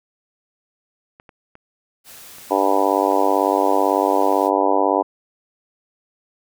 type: clicks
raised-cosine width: 0.5 ms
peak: -28 dBFS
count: 8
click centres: 1.199 / 1.292 / 1.554 / 2.384 / 3.118 / 3.962 / 4.223 / 4.327 s
type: noise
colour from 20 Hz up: white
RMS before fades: -41 dBFS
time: 2.04-4.51 s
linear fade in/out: 50 ms
type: harmonic tone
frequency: 98 Hz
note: G2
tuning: in tune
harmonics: 3 / 4 / 5 / 6 / 7 / 8 / 9 / 10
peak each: -23 / -23 / -23 / -23 / -23 / -23 / -23 / -23 dBFS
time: 2.5-5.03 s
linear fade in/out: 20 ms
effects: none